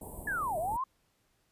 pink band-stop noise, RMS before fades -44 dBFS, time 0.01-0.77 s, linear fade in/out 5 ms, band 1000 to 8000 Hz, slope 96 dB/octave
sine linear two-way sweep, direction down then up, 1748 to 604 to 1090 Hz, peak -30 dBFS, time 0.27-0.84 s, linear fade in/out 5 ms, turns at 0.58 s
effects pink hiss -73 dBFS RMS until 1.51 s + resampled to 32000 Hz

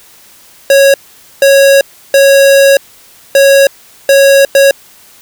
square tone bursts at uneven times, 551 Hz, C#5, 11 cents flat, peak -3 dBFS, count 6, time 0.7-0.94 / 1.42-1.81 / 2.14-2.77 / 3.35-3.67 / 4.09-4.45 / 4.55-4.71 s, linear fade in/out 2 ms, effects white hiss -40 dBFS RMS until 5.21 s

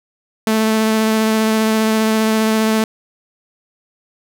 sawtooth tone with vibrato, 219.4 Hz, A3, 5 cents flat, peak -9 dBFS, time 0.47-2.84 s, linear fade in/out 2 ms, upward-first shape sine, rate 15 Hz, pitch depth 11 cents each way, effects none

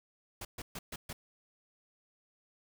pink noise bursts, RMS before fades -42 dBFS, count 5, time 0.41-1.13 s, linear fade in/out 5 ms, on 40 ms, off 130 ms, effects none

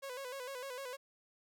sawtooth tone with vibrato, 523.3 Hz, C5, in tune, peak -38 dBFS, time 0.02-0.97 s, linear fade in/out 20 ms, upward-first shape square, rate 6.6 Hz, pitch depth 82 cents each way, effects none

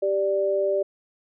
sine tone pair together, 392 / 588 Hz, G4 / D5, 0 / +2 cents, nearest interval perfect fifth, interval 702 cents, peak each -24 / -22 dBFS, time 0.02-0.83 s, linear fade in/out 10 ms, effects none

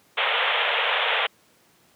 white band-pass noise, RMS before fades -23 dBFS, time 0.17-1.27 s, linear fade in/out 10 ms, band 440 to 3500 Hz, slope 96 dB/octave, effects pink hiss -59 dBFS RMS until 1.95 s + high-pass 150 Hz 12 dB/octave

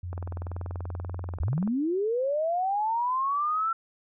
sine tone with vibrato, 88.1 Hz, F2, 16 cents sharp, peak -32 dBFS, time 0.03-1.38 s, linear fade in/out 5 ms, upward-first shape square, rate 2 Hz, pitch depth 10 cents each way
click train, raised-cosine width 1 ms, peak -25 dBFS, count 33, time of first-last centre 0.13-1.676 s, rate 20.7 Hz
sine linear sweep, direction up, 64.6 to 1353 Hz, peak -24 dBFS, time 1.4-3.73 s, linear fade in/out 5 ms
effects none

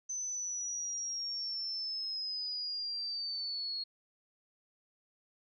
sine linear sweep, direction down, 6120 to 4300 Hz, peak -35 dBFS, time 0.09-3.84 s, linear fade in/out 10 ms, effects none

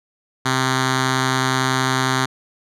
5% pulse tone with notch filter, 130.81 Hz, C3, in tune, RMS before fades -19 dBFS, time 0.45-2.26 s, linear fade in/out 10 ms, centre 550 Hz, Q 0.93, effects low-pass 8000 Hz 12 dB/octave

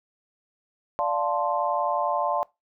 sine chord, D minor seventh, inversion none, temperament equal, 587.3 / 698.5 / 880 / 1046.5 Hz, D5 / F5 / A5 / C6, 0 / 0 / 0 / 0 cents, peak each -28 dBFS, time 0.99-2.43 s, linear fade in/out 0 ms, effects noise-tail reverb RT60 0.2 s tail -22 dB re dry

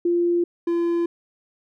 sine / triangle tone pair in turn, 346.4 / 341.2 Hz, F4 / F4, -14 / -40 cents, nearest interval unison, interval 26 cents, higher first, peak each -17 dBFS, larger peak neither, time 0.05-0.44 / 0.67-1.06 s, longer neither, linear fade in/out 5 ms, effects none

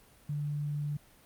sine tone, 146.83 Hz, D3, in tune, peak -31 dBFS, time 0.29-0.97 s, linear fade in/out 5 ms, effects pink hiss -60 dBFS RMS until 1.25 s + Opus 32 kbps

